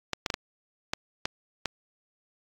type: clicks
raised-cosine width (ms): 0.2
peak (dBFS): -10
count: 7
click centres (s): 0.133 / 0.262 / 0.302 / 0.341 / 0.935 / 1.255 / 1.657
effects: AAC 48 kbps